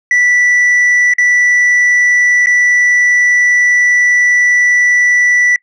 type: tone with dropouts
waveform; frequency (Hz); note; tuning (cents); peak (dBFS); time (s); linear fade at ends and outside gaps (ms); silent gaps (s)
sine; 1965; B6; -9; -4; 0.11-5.56; 2; 1.137-1.183 / 2.46-2.469
effects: noise-tail reverb RT60 0.1 s tail -24 dB re dry + tanh soft clip ceiling -6 dBFS